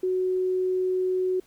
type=tone; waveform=sine; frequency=370 Hz; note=F#4; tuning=in tune; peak=-22 dBFS; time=0.03-1.4 s; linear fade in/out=5 ms; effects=pink hiss -60 dBFS RMS until 1.46 s